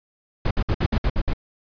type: noise bursts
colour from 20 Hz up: brown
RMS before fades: -20 dBFS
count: 8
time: 0.45-1.335 s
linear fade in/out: 5 ms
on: 59 ms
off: 59 ms
effects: resampled to 11025 Hz